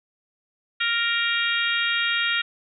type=harmonic tone with a mistuned harmonic; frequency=466.2 Hz; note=A#4; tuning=in tune; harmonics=3 / 4 / 5 / 6 / 7 / 8; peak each=-26 / -27 / -28 / -29 / -29 / -30 dBFS; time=0.8-2.42 s; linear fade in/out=10 ms; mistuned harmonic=5; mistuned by=+16 cents; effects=none